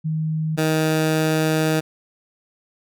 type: tone pair in turn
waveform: sine / 15% pulse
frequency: 157.3 / 157.3 Hz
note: D#3 / D#3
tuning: +19 / +19 cents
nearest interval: unison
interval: 0 cents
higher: neither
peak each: -20 / -11 dBFS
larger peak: second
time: 0.04-0.57 / 0.57-1.81 s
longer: second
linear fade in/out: 20 ms
effects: none